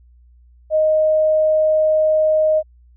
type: tone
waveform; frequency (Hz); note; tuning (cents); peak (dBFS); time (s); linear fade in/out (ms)
sine; 622.3; D#5; 0; -12; 0.7-2.63; 50
effects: added 60 Hz sine -46 dBFS peak until 2.96 s